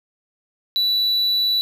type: tone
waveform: triangle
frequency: 3951 Hz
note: B7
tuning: in tune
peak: -15 dBFS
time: 0.76-1.61 s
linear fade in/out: 0 ms
effects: none